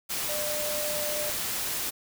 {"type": "tone in noise", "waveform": "sine", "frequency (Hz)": 598, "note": "D5", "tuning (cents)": 31, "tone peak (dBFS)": -32, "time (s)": [0.28, 1.31], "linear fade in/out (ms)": 20, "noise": "white", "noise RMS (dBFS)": -31, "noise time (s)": [0.09, 1.91], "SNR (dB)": -4, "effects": []}